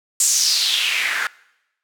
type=noise with band-pass filter sweep; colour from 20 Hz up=white; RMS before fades=-19 dBFS; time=0.2-1.27 s; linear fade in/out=2 ms; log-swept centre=7800 to 1500 Hz; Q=4; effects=noise-tail reverb RT60 0.9 s tail -23 dB re dry